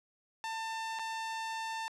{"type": "tone with dropouts", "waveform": "sawtooth", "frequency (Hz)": 895, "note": "A5", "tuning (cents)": 29, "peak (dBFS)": -32, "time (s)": [0.44, 1.88], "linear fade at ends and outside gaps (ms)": 0, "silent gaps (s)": [0.989, 0.994], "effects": ["low-pass 7000 Hz 12 dB/octave", "11-bit"]}